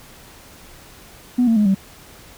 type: tone with pitch steps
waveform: sine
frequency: 246.7 / 227.5 / 209.9 / 193.56 Hz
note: B3 / A#3 / G#3 / G3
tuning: -2 / -42 / +19 / -22 cents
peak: -11 dBFS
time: 1.38-1.748 s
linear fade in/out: 10 ms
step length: 92 ms
effects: tanh soft clip ceiling -9 dBFS + pink hiss -44 dBFS RMS until 2.37 s